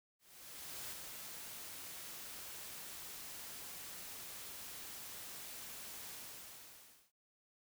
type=noise with ADSR envelope; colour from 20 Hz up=white; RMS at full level=-45 dBFS; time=0.19-7.12 s; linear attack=720 ms; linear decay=32 ms; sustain=-4 dB; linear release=1000 ms; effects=none